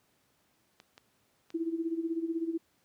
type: clicks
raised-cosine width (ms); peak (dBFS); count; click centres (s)
0.2; -33; 3; 0.801 / 0.979 / 1.504
type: tone with tremolo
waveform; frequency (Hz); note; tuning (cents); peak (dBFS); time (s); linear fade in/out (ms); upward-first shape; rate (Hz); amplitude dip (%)
sine; 329.6; E4; 0; -27; 1.54-2.58; 10; sine; 16; 75
effects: pink hiss -71 dBFS RMS until 2.84 s + high-pass 100 Hz 12 dB/octave